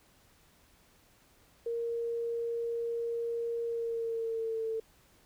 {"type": "tone with pitch glide", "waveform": "sine", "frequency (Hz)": [466.2, 446.4], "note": ["A#4", "A4"], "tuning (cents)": [0, 25], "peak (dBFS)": -31, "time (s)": [1.66, 4.8], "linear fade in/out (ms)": 5, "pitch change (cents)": -75, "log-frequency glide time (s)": [3.65, 4.67], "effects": ["pink hiss -64 dBFS RMS until 5.25 s"]}